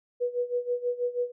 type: tone with tremolo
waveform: sine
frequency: 488.5 Hz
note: B4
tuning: 19 cents flat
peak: -23 dBFS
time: 0.2-1.32 s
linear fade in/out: 20 ms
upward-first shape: sine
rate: 6.2 Hz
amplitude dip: 85%
effects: none